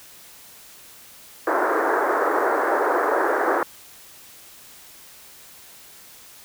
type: band-pass noise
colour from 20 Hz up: pink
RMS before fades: -21 dBFS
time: 1.47-3.63 s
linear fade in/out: 2 ms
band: 330 to 1700 Hz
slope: 48 dB/octave
effects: white hiss -46 dBFS RMS until 6.44 s